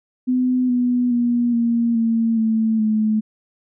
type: tone with pitch steps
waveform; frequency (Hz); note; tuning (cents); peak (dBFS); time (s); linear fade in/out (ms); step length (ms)
sine; 252.7 / 246.2 / 239.9 / 233.7 / 227.7 / 221.9 / 216.2; B3 / B3 / A#3 / A#3 / A#3 / A3 / A3; +40 / -5 / +50 / +5 / -40 / +15 / -30; -15; 0.27-3.21; 20; 420
effects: none